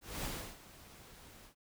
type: noise with ADSR envelope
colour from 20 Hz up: pink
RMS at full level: -39 dBFS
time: 0.01-1.55 s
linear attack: 220 ms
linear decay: 330 ms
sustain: -17 dB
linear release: 100 ms
effects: none